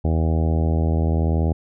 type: harmonic tone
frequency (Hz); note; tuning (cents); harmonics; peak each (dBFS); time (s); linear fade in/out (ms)
80.5; E2; -41; 1 / 2 / 3 / 4 / 5 / 6 / 7 / 8 / 9 / 10; -18 / -24 / -28 / -30 / -32 / -34 / -35 / -36 / -37 / -38; 0.04-1.53; 10
effects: none